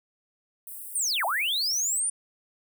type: high-pass noise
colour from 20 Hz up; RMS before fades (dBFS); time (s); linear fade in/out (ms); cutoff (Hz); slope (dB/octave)
white; -40; 0.67-2; 2; 8100; 96
type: linear two-way sweep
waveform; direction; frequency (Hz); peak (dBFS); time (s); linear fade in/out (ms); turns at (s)
sine; down then up; 9397 to 627 to 9397; -24; 0.95-2.1; 5; 1.25
effects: none